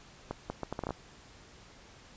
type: accelerating click train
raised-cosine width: 1 ms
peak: -20 dBFS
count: 9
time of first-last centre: 0.31-0.907 s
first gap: 190 ms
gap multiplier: 0.7
effects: pink hiss -55 dBFS RMS until 2.16 s + resampled to 16000 Hz